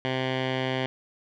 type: tone with low-pass filter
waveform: 10% pulse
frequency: 130.2 Hz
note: C3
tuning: 8 cents flat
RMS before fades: -28 dBFS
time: 0.05-0.86 s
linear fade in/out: 0 ms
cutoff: 2900 Hz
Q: 2.6
effects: none